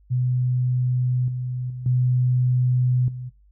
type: tone with level steps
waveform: sine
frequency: 125.6 Hz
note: B2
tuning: 30 cents sharp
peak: -19 / -25 / -30 / -17 / -30 dBFS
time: 0.1-3.3 s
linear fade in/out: 20 ms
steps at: 1.28 / 1.7 / 1.86 / 3.08 s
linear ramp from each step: 2 ms
effects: noise-tail reverb RT60 0.2 s tail -17 dB re dry + added 50 Hz sine -52 dBFS peak until 3.51 s